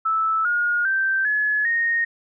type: tone with pitch steps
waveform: sine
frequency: 1313 / 1431.8 / 1561.4 / 1702.8 / 1856.9 Hz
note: E6 / F6 / G6 / G#6 / A#6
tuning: -7 / +43 / -7 / +43 / -7 cents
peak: -18 dBFS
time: 0.05-2.05 s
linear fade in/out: 10 ms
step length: 400 ms
effects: none